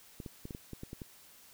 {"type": "clicks", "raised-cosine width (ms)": 3, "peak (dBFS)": -29, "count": 9, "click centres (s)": [0.202, 0.262, 0.454, 0.508, 0.549, 0.733, 0.834, 0.931, 1.018], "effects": ["white hiss -58 dBFS RMS until 1.53 s"]}